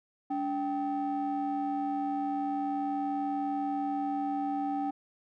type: ring-modulated tone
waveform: triangle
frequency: 246.9 Hz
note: B3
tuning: in tune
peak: -24 dBFS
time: 0.3-4.91 s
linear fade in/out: 10 ms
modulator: 534 Hz
effects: none